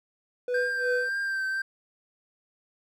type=tone with tremolo; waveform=triangle; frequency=493.9 Hz; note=B4; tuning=in tune; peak=-22 dBFS; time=0.48-1.09 s; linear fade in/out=2 ms; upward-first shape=sine; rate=2.8 Hz; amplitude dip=90%
type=tone with vibrato; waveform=triangle; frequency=1573 Hz; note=G6; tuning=6 cents sharp; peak=-25 dBFS; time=0.54-1.62 s; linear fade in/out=5 ms; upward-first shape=triangle; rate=1.9 Hz; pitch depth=33 cents each way
effects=none